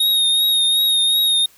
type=tone with vibrato; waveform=square; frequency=3729 Hz; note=A#7; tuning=in tune; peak=-14 dBFS; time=0-1.46 s; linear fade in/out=5 ms; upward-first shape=triangle; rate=2.7 Hz; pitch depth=37 cents each way; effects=white hiss -51 dBFS RMS until 1.57 s